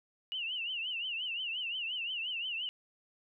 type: tone with vibrato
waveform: sine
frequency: 2859 Hz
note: F7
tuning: 40 cents sharp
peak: -34 dBFS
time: 0.32-2.69 s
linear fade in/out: 0 ms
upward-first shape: triangle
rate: 5.7 Hz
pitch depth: 160 cents each way
effects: none